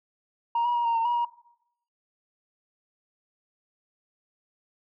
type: tone with pitch steps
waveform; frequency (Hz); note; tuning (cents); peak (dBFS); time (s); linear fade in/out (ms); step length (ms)
sine; 937 / 963 / 950 / 929 / 912 / 959 / 950; A#5 / B5 / A#5 / A#5 / A#5 / A#5 / A#5; +9 / -44 / +33 / -6 / -38 / +49 / +33; -20; 0.55-1.25; 5; 100
effects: noise-tail reverb RT60 0.7 s tail -18 dB re dry + tanh soft clip ceiling -20 dBFS